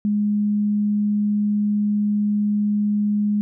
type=tone; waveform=sine; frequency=207.7 Hz; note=G#3; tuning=in tune; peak=-17 dBFS; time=0.05-3.41 s; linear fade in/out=0 ms; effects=none